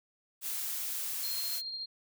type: noise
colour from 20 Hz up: blue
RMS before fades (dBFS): -36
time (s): 0.41-1.62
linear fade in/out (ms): 50
type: tone with tremolo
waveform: sine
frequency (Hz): 4211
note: C8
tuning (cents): +10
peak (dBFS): -35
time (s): 1.23-1.86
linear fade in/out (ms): 10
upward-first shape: sine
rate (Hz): 14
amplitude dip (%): 35
effects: none